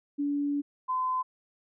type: tone pair in turn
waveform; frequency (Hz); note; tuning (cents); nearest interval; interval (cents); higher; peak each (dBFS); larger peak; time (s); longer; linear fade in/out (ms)
sine; 287 / 1022.8; D4 / C6; -40 / -40; octave + minor seventh; 2200; second; -26; neither; 0.18-0.62 / 0.88-1.23; first; 20
effects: none